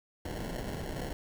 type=noise with sample-and-hold; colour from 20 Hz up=pink; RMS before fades=-37 dBFS; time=0.25-1.13 s; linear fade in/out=5 ms; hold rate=1225 Hz; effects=none